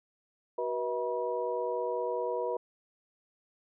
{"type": "tone cluster", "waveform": "sine", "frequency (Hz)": [374.9, 484.8, 639, 965], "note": ["F#4", "B4", "D#5", "B5"], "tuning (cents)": [23, -32, 46, -40], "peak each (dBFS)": [-37, -32, -37, -37], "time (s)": [0.58, 2.57], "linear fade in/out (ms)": 5, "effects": []}